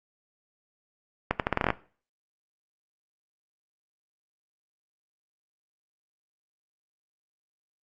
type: accelerating click train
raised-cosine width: 0.5 ms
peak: -8 dBFS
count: 10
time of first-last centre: 1.31-1.704 s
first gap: 88 ms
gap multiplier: 0.81
effects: noise-tail reverb RT60 0.4 s tail -17 dB re dry + Opus 48 kbps